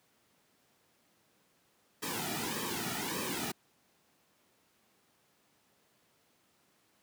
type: noise with flanger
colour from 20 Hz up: pink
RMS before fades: -36 dBFS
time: 2.02-3.52 s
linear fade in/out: 10 ms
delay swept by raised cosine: 1.4 to 1.91 ms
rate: 1.7 Hz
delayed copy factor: -0.8
effects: pink hiss -70 dBFS RMS until 7.02 s + high-pass 150 Hz 12 dB/octave